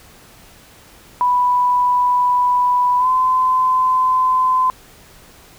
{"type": "tone with pitch glide", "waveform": "sine", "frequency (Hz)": [987.8, 1023.8], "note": ["B5", "C6"], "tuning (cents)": [0, -38], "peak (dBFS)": -12, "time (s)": [1.21, 4.7], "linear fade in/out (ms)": 0, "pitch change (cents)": 62, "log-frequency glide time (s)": [2.98, 3.08], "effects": ["pink hiss -45 dBFS RMS until 5.58 s"]}